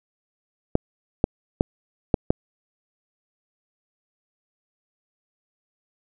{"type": "clicks", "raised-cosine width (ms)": 2, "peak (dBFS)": -3, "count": 5, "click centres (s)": [0.754, 1.241, 1.609, 2.142, 2.305], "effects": []}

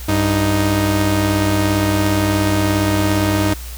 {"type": "tone pair together", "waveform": "sawtooth", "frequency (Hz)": [97.99, 311.1], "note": ["G2", "D#4"], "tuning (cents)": [0, 0], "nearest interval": "octave + minor sixth", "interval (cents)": 2000, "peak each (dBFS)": -13, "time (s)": [0.08, 3.54], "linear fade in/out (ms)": 10, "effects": ["added 60 Hz sine -28 dBFS peak until 3.77 s", "white hiss -36 dBFS RMS until 3.77 s"]}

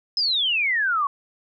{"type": "exponential sweep", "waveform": "sine", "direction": "down", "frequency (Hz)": [5180, 1092], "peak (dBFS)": -19, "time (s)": [0.17, 1.07], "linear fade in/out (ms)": 2, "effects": []}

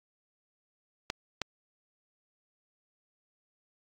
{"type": "clicks", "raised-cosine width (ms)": 0.2, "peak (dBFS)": -13, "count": 2, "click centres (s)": [1.101, 1.417], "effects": ["AAC 48 kbps"]}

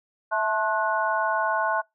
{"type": "tone cluster", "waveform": "sine", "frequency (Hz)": [656, 877, 1070, 1472], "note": ["E5", "A5", "C6", "F#6"], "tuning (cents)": [-9, -6, 38, -9], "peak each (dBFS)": -27, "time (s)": [0.31, 1.82], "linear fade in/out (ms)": 20, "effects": ["noise-tail reverb RT60 0.2 s tail -26 dB re dry"]}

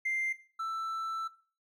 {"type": "tone pair in turn", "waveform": "triangle", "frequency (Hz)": [2093, 1326.9], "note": ["C7", "E6"], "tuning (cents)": [0, 11], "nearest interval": "minor sixth", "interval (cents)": 789, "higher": "first", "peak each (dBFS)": [-26, -30], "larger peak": "first", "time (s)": [[0.05, 0.33], [0.59, 1.28]], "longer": "second", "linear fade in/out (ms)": 10, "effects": ["noise-tail reverb RT60 0.4 s tail -17 dB re dry", "tanh soft clip ceiling -25 dBFS"]}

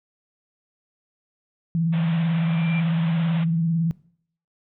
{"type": "tone with vibrato", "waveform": "sine", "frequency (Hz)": 165.2, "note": "E3", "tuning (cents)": 4, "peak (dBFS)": -19, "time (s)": [1.75, 3.91], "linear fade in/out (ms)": 0, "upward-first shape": "triangle", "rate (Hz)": 18, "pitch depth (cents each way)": 70}
{"type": "band-pass noise", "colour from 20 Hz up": "pink", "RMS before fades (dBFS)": -38, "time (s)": [1.92, 3.45], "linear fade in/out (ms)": 20, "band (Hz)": [510, 3600], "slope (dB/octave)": 96}
{"type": "tone with exponential growth", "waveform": "sine", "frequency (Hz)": 2362, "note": "D7", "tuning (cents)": 9, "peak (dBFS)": -28, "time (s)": [1.97, 2.8], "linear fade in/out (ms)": 2, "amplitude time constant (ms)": 180}
{"effects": ["noise-tail reverb RT60 0.6 s tail -21 dB re dry"]}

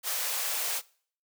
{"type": "high-pass noise", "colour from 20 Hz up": "white", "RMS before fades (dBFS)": -31, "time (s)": [0.03, 0.82], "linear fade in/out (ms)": 50, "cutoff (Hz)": 440, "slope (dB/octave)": 96, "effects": ["noise-tail reverb RT60 0.5 s tail -22 dB re dry"]}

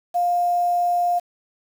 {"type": "tone with quantisation", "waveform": "sine", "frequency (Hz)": 704, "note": "F5", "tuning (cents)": 14, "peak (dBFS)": -17, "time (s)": [0.14, 1.2], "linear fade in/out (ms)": 20, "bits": 7, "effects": []}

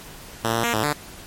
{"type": "tone with pitch steps", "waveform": "5% pulse", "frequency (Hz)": [113.5, 115.1, 235.5, 108.7, 147.6], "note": ["A#2", "A#2", "A#3", "A2", "D3"], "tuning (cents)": [-46, -22, 18, -21, 9], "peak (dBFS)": -9, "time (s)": [0.44, 0.93], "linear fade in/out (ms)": 5, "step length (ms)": 98, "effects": ["pink hiss -41 dBFS RMS until 1.26 s", "MP3 64 kbps"]}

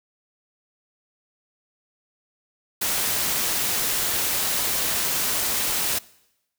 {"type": "noise", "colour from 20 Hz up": "white", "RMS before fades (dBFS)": -24, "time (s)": [2.81, 5.99], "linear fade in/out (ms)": 10, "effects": ["noise-tail reverb RT60 0.9 s tail -22 dB re dry"]}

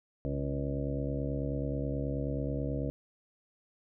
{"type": "harmonic tone with a mistuned harmonic", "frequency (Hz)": 69.3, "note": "C#2", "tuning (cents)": 0, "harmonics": [1, 2, 3, 4, 5, 7, 8, 9], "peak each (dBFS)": [-37, -35, -45, -37, -44, -40, -42, -44], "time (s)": [0.25, 2.9], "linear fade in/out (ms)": 0, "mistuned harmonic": 1, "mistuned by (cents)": -130, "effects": []}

